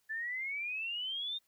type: exponential sweep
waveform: sine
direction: up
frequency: 1736 to 3688 Hz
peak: -35 dBFS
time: 0.09-1.39 s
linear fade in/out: 20 ms
effects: white hiss -75 dBFS RMS until 1.47 s